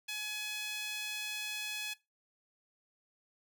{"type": "tone with high-pass filter", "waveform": "sawtooth", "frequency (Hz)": 845, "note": "G#5", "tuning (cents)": 30, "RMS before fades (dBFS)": -39, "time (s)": [0.08, 1.94], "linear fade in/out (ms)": 10, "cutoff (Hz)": 2700, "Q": 2, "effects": ["noise-tail reverb RT60 0.2 s tail -18 dB re dry"]}